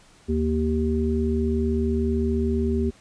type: harmonic tone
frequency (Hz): 77.78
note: D#2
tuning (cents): 0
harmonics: 1 / 3 / 5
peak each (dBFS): -24 / -24 / -26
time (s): 0.28-2.91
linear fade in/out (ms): 20
effects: pink hiss -54 dBFS RMS until 3 s + resampled to 22050 Hz